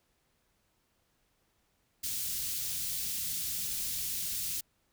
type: band-stop noise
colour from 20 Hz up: white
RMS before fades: -35 dBFS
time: 2.03-4.61 s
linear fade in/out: 10 ms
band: 170 to 3600 Hz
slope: 12 dB/octave
effects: pink hiss -74 dBFS RMS until 4.92 s